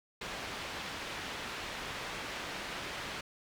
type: low-pass noise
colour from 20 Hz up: white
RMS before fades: -41 dBFS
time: 0.21-3.21 s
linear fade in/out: 5 ms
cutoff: 2900 Hz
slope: 12 dB/octave
effects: none